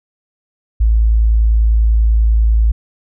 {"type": "tone", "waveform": "sine", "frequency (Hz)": 55.1, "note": "A1", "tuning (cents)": 3, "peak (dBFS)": -8, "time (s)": [0.8, 2.72], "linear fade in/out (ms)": 10, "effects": []}